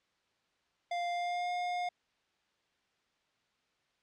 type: tone with pitch glide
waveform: square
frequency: 698.5 to 712.8 Hz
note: F5 to F5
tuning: 0 to +35 cents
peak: -33 dBFS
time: 0.91-1.89 s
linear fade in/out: 5 ms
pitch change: +35 cents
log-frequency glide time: 1.1-1.51 s
effects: white hiss -75 dBFS RMS until 4.02 s + low-pass 4000 Hz 12 dB/octave